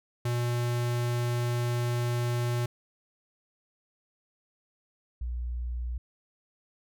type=tone pair in turn; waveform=square / sine; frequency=120.6 / 60.3 Hz; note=B2 / B1; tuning=-41 / -41 cents; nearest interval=octave; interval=1200 cents; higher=first; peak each=-27 / -30 dBFS; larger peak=first; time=0.25-2.66 / 5.21-5.98 s; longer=first; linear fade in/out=5 ms; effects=none